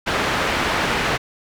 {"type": "low-pass noise", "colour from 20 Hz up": "white", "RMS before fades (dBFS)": -21, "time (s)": [0.06, 1.18], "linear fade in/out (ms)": 20, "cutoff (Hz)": 2100, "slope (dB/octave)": 12, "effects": []}